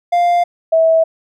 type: tone pair in turn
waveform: triangle / sine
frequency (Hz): 699 / 649.8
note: F5 / E5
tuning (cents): +1 / -25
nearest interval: minor second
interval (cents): 126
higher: first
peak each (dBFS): -8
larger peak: neither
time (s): 0.12-0.44 / 0.72-1.04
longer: neither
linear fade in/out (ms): 10
effects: none